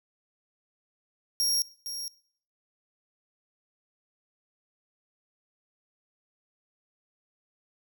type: tone with echo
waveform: sawtooth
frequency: 5588 Hz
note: F8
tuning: in tune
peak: -21 dBFS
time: 1.4-1.62 s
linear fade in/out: 0 ms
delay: 460 ms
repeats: 1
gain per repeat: -10 dB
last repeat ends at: 2.08 s
effects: noise-tail reverb RT60 0.6 s tail -22 dB re dry